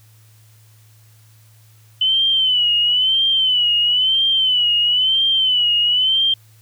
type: tone with vibrato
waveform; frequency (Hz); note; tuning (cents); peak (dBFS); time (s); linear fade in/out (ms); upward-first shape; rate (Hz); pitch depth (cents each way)
sine; 3016; F#7; +32; -13; 2.01-6.34; 5; sine; 1; 90
effects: added 109 Hz sine -47 dBFS peak until 6.61 s + white hiss -55 dBFS RMS until 6.61 s